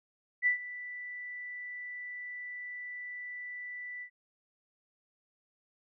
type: tone with ADSR envelope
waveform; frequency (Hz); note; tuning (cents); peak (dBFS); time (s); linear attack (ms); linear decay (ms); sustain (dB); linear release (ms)
sine; 1975.5; B6; 0; -22; 0.42-4.1; 45; 110; -17; 81
effects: none